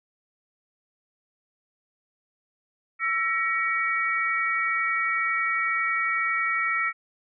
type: tone cluster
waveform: sine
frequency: 1334 / 1904 / 2256 Hz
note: E6 / A#6 / C#7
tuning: +20 / +36 / +30 cents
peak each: -27 dBFS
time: 2.99-6.93 s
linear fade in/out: 50 ms
effects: none